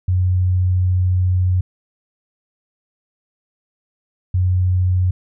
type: tone pair in turn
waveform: sine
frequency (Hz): 91.4 / 91.4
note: F#2 / F#2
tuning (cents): -21 / -21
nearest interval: unison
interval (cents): 0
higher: neither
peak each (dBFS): -13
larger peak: neither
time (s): 0.08-1.61 / 4.34-5.11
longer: first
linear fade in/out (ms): 5
effects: none